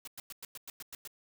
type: noise bursts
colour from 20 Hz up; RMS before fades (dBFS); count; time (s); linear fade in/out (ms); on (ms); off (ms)
white; -44; 9; 0.05-1.075; 2; 25; 100
effects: none